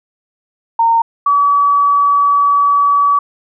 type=tone pair in turn; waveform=sine; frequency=918 / 1142.2 Hz; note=A#5 / D6; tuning=-27 / -49 cents; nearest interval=major third; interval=378 cents; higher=second; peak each=-8 / -8 dBFS; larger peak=neither; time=0.79-1.02 / 1.26-3.19 s; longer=second; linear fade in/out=5 ms; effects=none